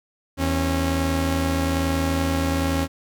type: tone pair together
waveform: sawtooth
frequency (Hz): 81.1 / 272.6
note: E2 / C#4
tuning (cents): -28 / -29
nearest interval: octave + major sixth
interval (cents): 2099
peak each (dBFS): -19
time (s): 0.37-2.88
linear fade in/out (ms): 50
effects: none